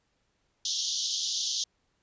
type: band-pass noise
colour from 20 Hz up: white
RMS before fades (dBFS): -31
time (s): 0.65-1.64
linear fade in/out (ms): 2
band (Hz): 3100 to 6600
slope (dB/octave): 96
effects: pink hiss -74 dBFS RMS until 2.02 s + resampled to 16000 Hz